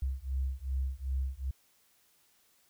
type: beating tone pair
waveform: sine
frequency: 65 / 67.6 Hz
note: C2 / C#2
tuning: -11 / -43 cents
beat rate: 2.6 Hz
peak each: -34 / -34 dBFS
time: 0.02-1.51 s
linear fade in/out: 5 ms
effects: white hiss -68 dBFS RMS until 2.69 s